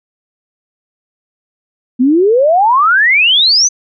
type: exponential sweep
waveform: sine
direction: up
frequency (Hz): 240 to 6310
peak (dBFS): -6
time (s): 1.99-3.69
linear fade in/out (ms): 20
effects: none